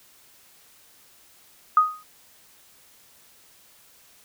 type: tone with exponential decay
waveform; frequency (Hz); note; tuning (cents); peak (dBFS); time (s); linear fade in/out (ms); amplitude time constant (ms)
sine; 1247; D#6; +3; -10; 1.77-2.03; 2; 56
effects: white hiss -55 dBFS RMS until 4.24 s